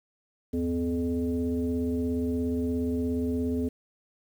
sine tone with frequency modulation, 254 Hz, B3, 49 cents sharp, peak -25 dBFS, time 0.53-3.69 s, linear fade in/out 10 ms, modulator 175 Hz, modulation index 0.92, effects 9-bit

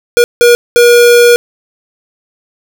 square tone bursts at uneven times, 479 Hz, A#4, 47 cents sharp, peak -3 dBFS, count 3, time 0.17-0.24 / 0.41-0.55 / 0.76-1.36 s, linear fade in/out 0 ms, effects none

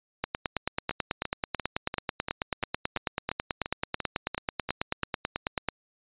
two click trains, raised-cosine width 0.3 ms, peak -15 / -11 dBFS, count 13 / 51, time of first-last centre 0.91-5.034 / 0.24-5.687 s, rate 2.91 / 9.18 Hz, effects resampled to 8000 Hz

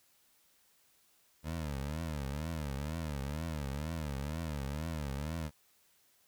20% pulse tone with vibrato, 74.9 Hz, D2, 35 cents sharp, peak -31 dBFS, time 1.43-5.51 s, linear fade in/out 50 ms, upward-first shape triangle, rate 2.1 Hz, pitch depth 210 cents each way, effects white hiss -69 dBFS RMS until 6.27 s

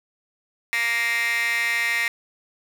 15% pulse tone with high-pass filter, 233.1 Hz, A#3, in tune, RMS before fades -23 dBFS, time 0.73-2.08 s, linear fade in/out 0 ms, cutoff 1900 Hz, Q 6.8, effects none

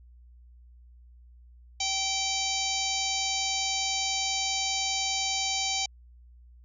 harmonic tone with a mistuned harmonic, 775 Hz, G5, 20 cents flat, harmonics 1 / 3 / 4 / 5 / 6 / 7 / 8 / 9, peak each -35 / -35 / -35 / -35 / -35 / -35 / -35 / -35 dBFS, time 1.8-5.86 s, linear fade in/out 5 ms, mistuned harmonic 7, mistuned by +38 cents, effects added 60 Hz sine -50 dBFS peak until 6.64 s

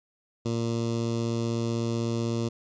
15% pulse tone with notch filter, 116 Hz, A#2, 8 cents flat, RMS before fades -28 dBFS, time 0.45-2.49 s, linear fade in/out 10 ms, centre 1700 Hz, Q 0.55, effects resampled to 16000 Hz

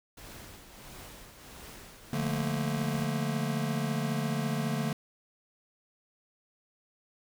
pink noise with tremolo, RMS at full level -46 dBFS, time 0.17-3.05 s, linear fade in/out 5 ms, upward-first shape triangle, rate 1.5 Hz, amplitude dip 55%
square chord, Bb major seventh, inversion first, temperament just, 145.68 / 174.81 / 218.5 / 233.1 Hz, D3 / F3 / A3 / Bb3, -14 / +2 / -12 / 0 cents, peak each -33 / -38 / -35 / -37 dBFS, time 2.13-4.93 s, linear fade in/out 2 ms
effects none

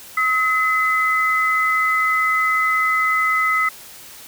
sine tone pair together, 1280 / 2029 Hz, D#6 / B6, +49 / +46 cents, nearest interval minor sixth, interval 797 cents, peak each -18 dBFS, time 0.17-3.69 s, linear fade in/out 5 ms, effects white hiss -40 dBFS RMS until 4.27 s

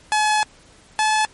sawtooth tone pair in turn, 852 / 861.9 Hz, G#5 / A5, +44 / -36 cents, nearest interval unison, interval 20 cents, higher second, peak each -12 dBFS, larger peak neither, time 0.12-0.43 / 0.99-1.25 s, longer first, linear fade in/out 0 ms, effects pink hiss -50 dBFS RMS until 1.33 s + MP3 48 kbps

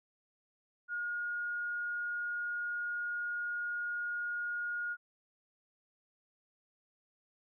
sine tone, 1432 Hz, F6, 43 cents sharp, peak -34 dBFS, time 0.88-4.97 s, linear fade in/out 50 ms, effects none

